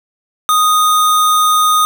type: tone with sample-and-hold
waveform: sine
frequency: 1244.5 Hz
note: D#6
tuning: in tune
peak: -8 dBFS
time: 0.49-1.85 s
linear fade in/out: 0 ms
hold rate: 4900 Hz
effects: none

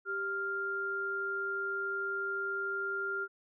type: tone pair together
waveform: sine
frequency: 392 / 1396.9 Hz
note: G4 / F6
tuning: 0 / 0 cents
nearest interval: octave + minor seventh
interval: 2200 cents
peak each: -39 / -33 dBFS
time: 0.05-3.28 s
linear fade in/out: 50 ms
effects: none

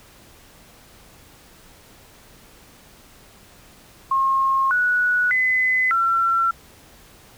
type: tone with pitch steps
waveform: sine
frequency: 1075 / 1470 / 2025 / 1354 Hz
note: C6 / F#6 / B6 / E6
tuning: +47 / -12 / +43 / +46 cents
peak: -16 dBFS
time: 4.11-6.51 s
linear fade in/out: 5 ms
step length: 600 ms
effects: pink hiss -49 dBFS RMS until 7.37 s

